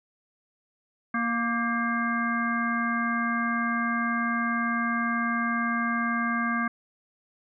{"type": "harmonic tone with a mistuned harmonic", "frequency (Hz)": 234.5, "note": "A#3", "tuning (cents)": 11, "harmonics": [1, 3, 5, 7, 9], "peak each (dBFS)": [-28, -37, -29, -30, -35], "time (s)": [1.14, 6.68], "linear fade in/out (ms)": 5, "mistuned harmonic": 7, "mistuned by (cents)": -41, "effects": []}